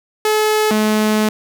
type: tone pair in turn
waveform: sawtooth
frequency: 429 / 214.5 Hz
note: A4 / A3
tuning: -44 / -44 cents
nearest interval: octave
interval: 1200 cents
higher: first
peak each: -9 dBFS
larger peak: neither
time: 0.25-0.71 / 0.71-1.29 s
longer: second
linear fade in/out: 2 ms
effects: none